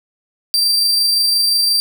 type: tone with amplitude modulation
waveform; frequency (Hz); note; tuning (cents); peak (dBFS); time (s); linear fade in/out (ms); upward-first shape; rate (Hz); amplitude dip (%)
40% pulse; 4699; D8; 0; -10; 0.54-1.8; 0; sine; 25.7; 25
effects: none